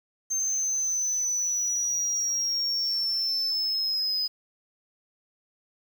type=linear sweep; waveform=sine; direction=down; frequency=6320 to 5000 Hz; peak=-22 dBFS; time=0.3-4.28 s; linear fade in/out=20 ms; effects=tanh soft clip ceiling -23 dBFS + 8-bit